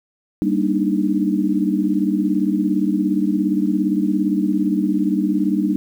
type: chord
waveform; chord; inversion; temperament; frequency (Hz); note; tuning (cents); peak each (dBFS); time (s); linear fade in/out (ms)
sine; Eb major seventh; first; equal; 196 / 233.1 / 293.7 / 311.1; G3 / Bb3 / D4 / Eb4; 0 / 0 / 0 / 0; -20 / -24 / -21 / -21; 0.42-5.76; 0
effects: 8-bit